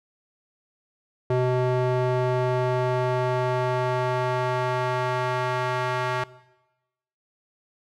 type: tone with band-pass filter sweep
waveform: square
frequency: 126.3 Hz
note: B2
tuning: 39 cents sharp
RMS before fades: -24 dBFS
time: 1.3-6.24 s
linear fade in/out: 5 ms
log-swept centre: 470 to 1200 Hz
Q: 1
effects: noise-tail reverb RT60 1.0 s tail -19 dB re dry